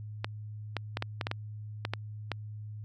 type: clicks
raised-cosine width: 0.3 ms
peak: -15 dBFS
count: 10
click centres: 0.245 / 0.767 / 0.971 / 1.024 / 1.212 / 1.269 / 1.314 / 1.851 / 1.936 / 2.317 s
effects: added 106 Hz sine -39 dBFS peak until 2.84 s